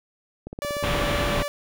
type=click train; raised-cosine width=2 ms; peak=-21 dBFS; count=7; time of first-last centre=0.47-0.827 s; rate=16.8 Hz
type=tone; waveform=sawtooth; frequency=580 Hz; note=D5; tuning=22 cents flat; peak=-23 dBFS; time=0.62-1.48 s; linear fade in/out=0 ms
type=low-pass noise; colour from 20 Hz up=pink; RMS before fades=-25 dBFS; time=0.83-1.43 s; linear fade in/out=10 ms; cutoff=3800 Hz; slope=48 dB/octave
effects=none